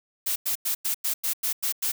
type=noise bursts; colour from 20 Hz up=blue; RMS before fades=-26 dBFS; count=9; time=0.26-1.92 s; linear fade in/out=10 ms; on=100 ms; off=95 ms; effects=none